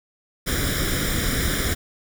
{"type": "noise with comb filter", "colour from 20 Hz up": "pink", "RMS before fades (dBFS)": -23, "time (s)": [0.46, 1.75], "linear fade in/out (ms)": 20, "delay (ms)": 0.56, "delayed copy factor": 0.8, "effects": []}